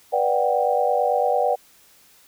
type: chord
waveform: sine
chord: G major seventh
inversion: first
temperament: just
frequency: 490 / 588 / 735 / 784 Hz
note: B4 / D5 / F#5 / G5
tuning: -14 / +2 / -12 / 0 cents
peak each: -23 dBFS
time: 0.12-1.56 s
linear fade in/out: 20 ms
effects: white hiss -54 dBFS RMS until 2.27 s

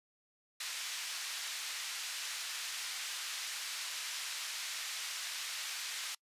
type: band-pass noise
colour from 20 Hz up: white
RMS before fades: -41 dBFS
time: 0.6-6.15 s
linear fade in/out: 5 ms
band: 1500 to 6000 Hz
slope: 12 dB/octave
effects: noise-tail reverb RT60 0.1 s tail -26 dB re dry + resampled to 32000 Hz

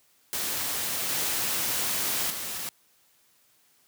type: noise with level steps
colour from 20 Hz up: white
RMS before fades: -30 / -28 / -34 dBFS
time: 0.33-2.69 s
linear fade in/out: 0 ms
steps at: 1.09 / 2.3 s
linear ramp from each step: 2 ms
effects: white hiss -64 dBFS RMS until 3.87 s + high-pass 80 Hz 12 dB/octave

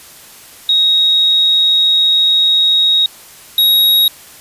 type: tone pair in turn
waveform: sine / square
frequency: 3773 / 3788 Hz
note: A#7 / A#7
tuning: +20 / +27 cents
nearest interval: unison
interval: 7 cents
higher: second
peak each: -8 dBFS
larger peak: neither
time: 0.69-3.06 / 3.58-4.08 s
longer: first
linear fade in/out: 2 ms
effects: white hiss -38 dBFS RMS until 4.4 s + resampled to 32000 Hz

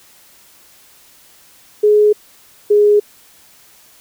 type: tone pair in turn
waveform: sine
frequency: 420 / 415.2 Hz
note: G#4 / G#4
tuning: +19 / 0 cents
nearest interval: unison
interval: 19 cents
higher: first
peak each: -7 / -7 dBFS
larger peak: neither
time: 1.83-2.13 / 2.7-3 s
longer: neither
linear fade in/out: 10 ms
effects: white hiss -47 dBFS RMS until 4 s

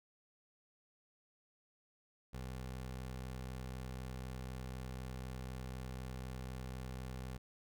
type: tone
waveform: 20% pulse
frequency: 64 Hz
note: C2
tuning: 38 cents flat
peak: -38 dBFS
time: 2.33-7.38 s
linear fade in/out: 10 ms
effects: none

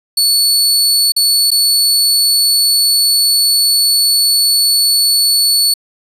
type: tone with dropouts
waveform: sawtooth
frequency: 4435 Hz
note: C#8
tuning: in tune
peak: -6 dBFS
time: 0.17-5.74 s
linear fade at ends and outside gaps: 5 ms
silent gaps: 1.121-1.163 / 1.506-1.514 s
effects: resampled to 32000 Hz

